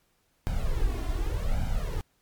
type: noise with flanger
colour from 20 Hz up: brown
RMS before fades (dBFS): -27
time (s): 0.47-2.01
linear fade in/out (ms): 0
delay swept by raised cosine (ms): 1.3 to 2.9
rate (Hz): 0.86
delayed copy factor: +0.85
effects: pink hiss -70 dBFS RMS until 2.21 s + MP3 96 kbps